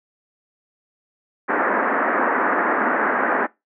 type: band-pass noise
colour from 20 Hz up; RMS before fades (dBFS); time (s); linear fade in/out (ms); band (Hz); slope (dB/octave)
white; -20; 1.48-3.47; 20; 220 to 1800; 48
effects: noise-tail reverb RT60 0.2 s tail -21 dB re dry